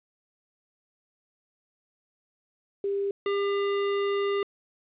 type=tone pair in turn; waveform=sine / square; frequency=398.4 / 400.7 Hz; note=G4 / G4; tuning=+28 / +38 cents; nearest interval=unison; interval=10 cents; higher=second; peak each=-25 dBFS; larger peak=neither; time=2.84-3.11 / 3.26-4.43 s; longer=second; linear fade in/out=2 ms; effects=resampled to 8000 Hz + 10-bit